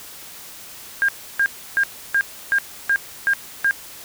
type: tone bursts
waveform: sine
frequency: 1610 Hz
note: G6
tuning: 46 cents sharp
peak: -14 dBFS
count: 8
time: 1.02-3.71 s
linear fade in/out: 0 ms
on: 65 ms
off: 310 ms
effects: white hiss -39 dBFS RMS until 4.04 s